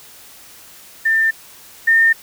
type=tone pair in turn; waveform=sine; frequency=1793 / 1818 Hz; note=A6 / A#6; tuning=+32 / -44 cents; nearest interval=unison; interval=24 cents; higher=second; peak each=-12 / -9 dBFS; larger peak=second; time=1.05-1.31 / 1.87-2.13 s; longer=neither; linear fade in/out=10 ms; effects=white hiss -42 dBFS RMS until 2.22 s